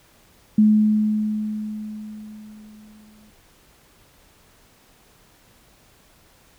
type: tone with exponential decay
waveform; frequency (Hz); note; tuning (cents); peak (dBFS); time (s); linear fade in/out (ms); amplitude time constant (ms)
sine; 213.5; G#3; +48; -10; 0.58-3.3; 5; 590
effects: pink hiss -55 dBFS RMS until 6.58 s